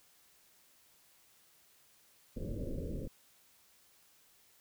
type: low-pass noise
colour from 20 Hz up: pink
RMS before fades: -39 dBFS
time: 2.36-3.08 s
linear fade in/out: 10 ms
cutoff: 570 Hz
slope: 96 dB/octave
effects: white hiss -66 dBFS RMS until 4.6 s